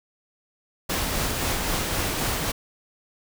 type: noise with tremolo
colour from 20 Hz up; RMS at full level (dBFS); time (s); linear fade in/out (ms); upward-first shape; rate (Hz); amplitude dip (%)
pink; -25; 0.89-2.52; 10; sine; 3.8; 25
effects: none